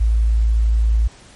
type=tone; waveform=sine; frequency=55.5 Hz; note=A1; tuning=16 cents sharp; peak=-12 dBFS; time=0-1.08 s; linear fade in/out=10 ms; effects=pink hiss -45 dBFS RMS until 1.35 s + MP3 48 kbps